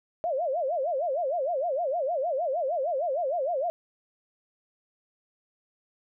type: tone with vibrato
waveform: sine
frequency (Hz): 608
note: D#5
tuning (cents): -40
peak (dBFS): -25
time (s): 0.24-3.7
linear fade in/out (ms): 0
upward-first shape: sine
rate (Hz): 6.5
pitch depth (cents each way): 280
effects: none